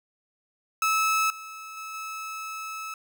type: tone with level steps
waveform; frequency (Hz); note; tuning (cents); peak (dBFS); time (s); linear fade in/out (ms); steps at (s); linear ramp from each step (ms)
30% pulse; 1300; E6; -24; -19 / -36 / -33 / -31; 0.82-2.94; 2; 1.3 / 1.77 / 1.94; 2
effects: none